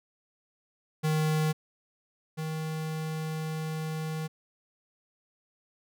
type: tone pair in turn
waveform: square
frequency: 155.56 / 157.55 Hz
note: D#3 / D#3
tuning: 0 / +22 cents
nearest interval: unison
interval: 22 cents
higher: second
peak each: -25 / -32 dBFS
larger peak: first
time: 1.03-1.53 / 2.37-4.28 s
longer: second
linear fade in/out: 20 ms
effects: none